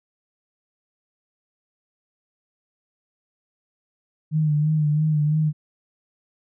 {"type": "tone with vibrato", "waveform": "sine", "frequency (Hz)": 152.3, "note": "D#3", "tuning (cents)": -37, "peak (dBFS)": -17, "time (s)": [4.31, 5.53], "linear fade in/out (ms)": 50, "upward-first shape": "sine", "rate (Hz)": 3, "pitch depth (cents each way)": 44, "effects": []}